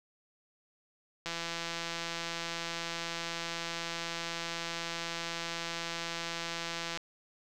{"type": "click train", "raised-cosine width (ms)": 0.2, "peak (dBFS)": -19, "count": 961, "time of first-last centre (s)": [1.26, 6.974], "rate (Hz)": 168, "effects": []}